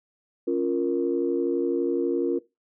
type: chord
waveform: sine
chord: Bb minor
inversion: first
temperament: equal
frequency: 277.2 / 349.2 / 466.2 Hz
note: Db4 / F4 / Bb4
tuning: 0 / 0 / 0 cents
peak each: -27 / -24 / -26 dBFS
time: 0.47-2.39 s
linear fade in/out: 10 ms
effects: noise-tail reverb RT60 0.2 s tail -17 dB re dry + tanh soft clip ceiling -12 dBFS